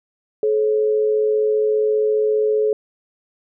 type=tone pair together; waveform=sine; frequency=429.1 / 544 Hz; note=A4 / C#5; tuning=-43 / -33 cents; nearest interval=major third; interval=410 cents; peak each=-15 / -25 dBFS; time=0.43-2.73 s; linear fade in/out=2 ms; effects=none